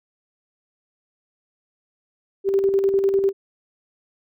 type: tone with tremolo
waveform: sine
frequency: 392 Hz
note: G4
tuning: in tune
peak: -14 dBFS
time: 2.44-3.33 s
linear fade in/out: 50 ms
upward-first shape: square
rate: 10 Hz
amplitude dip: 45%
effects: none